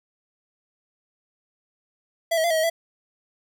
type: tone with pitch steps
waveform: square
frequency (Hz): 667 / 640 / 685 / 640 / 634 / 665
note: E5 / D#5 / F5 / D#5 / D#5 / E5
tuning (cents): +20 / +49 / -34 / +49 / +32 / +15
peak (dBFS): -20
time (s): 2.31-2.7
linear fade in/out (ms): 10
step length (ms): 65
effects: none